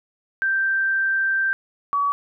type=tone pair in turn; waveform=sine; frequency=1568 / 1135.6 Hz; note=G6 / C#6; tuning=0 / +41 cents; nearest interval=tritone; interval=559 cents; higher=first; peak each=-18 dBFS; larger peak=neither; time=0.42-1.53 / 1.93-2.12 s; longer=first; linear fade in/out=0 ms; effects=none